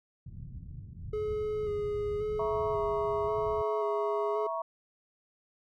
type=low-pass noise; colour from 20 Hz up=white; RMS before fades=-43 dBFS; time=0.26-3.62 s; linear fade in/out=5 ms; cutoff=140 Hz; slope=24 dB/octave
type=tone with vibrato; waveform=triangle; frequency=420.3 Hz; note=G#4; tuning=21 cents sharp; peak=-28 dBFS; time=1.13-4.47 s; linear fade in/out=5 ms; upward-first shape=square; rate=0.93 Hz; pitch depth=21 cents each way
type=chord; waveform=sine; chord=A# diminished; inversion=second; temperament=equal with one note detuned; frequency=659.3 / 947 / 1108.7 Hz; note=E5 / A#5 / C#6; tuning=0 / +27 / 0 cents; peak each=-34 / -37 / -36 dBFS; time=2.39-4.62 s; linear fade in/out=5 ms
effects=none